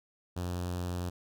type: tone with notch filter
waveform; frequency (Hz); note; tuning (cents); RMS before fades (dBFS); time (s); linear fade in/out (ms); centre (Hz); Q
sawtooth; 88.9; F2; +31; -35; 0.36-1.1; 10; 2100; 1.6
effects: none